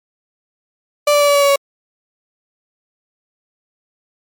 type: tone with pitch steps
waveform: 35% pulse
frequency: 587 / 582.3 / 577.6 / 572.9 / 568.3 / 563.7 / 559.2 Hz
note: D5 / D5 / D5 / D5 / C#5 / C#5 / C#5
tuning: -1 / -15 / -29 / -43 / +43 / +29 / +15 cents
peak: -8 dBFS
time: 1.07-1.56 s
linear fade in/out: 5 ms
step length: 70 ms
effects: MP3 96 kbps